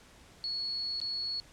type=tone with dropouts; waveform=sine; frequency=4372 Hz; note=C#8; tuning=25 cents flat; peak=-32 dBFS; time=0.44-1.4 s; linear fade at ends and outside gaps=0 ms; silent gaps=1.001-1.015 s; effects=pink hiss -57 dBFS RMS until 1.52 s + low-pass 9000 Hz 12 dB/octave